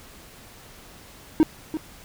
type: tone with echo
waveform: triangle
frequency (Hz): 313.7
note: D#4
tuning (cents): +14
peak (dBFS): -10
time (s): 1.4-1.43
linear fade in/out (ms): 0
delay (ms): 340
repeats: 1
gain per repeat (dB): -12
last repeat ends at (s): 1.77
effects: pink hiss -47 dBFS RMS until 2.04 s